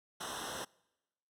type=noise with comb filter; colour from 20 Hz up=pink; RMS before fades=-41 dBFS; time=0.2-0.65 s; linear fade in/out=10 ms; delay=0.43 ms; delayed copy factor=-1; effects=noise-tail reverb RT60 1.0 s tail -26 dB re dry + low-pass 11000 Hz 12 dB/octave